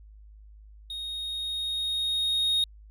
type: tone with level ramp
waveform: triangle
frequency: 3729 Hz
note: A#7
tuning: in tune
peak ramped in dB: -32 to -20 dBFS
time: 0.9-2.64 s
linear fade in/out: 2 ms
effects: added 52 Hz sine -47 dBFS peak until 2.9 s